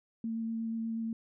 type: tone with vibrato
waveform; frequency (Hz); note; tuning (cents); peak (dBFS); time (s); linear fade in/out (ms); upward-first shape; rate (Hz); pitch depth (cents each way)
sine; 226.2; A3; +48; -32; 0.24-1.13; 2; square; 8.3; 8
effects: none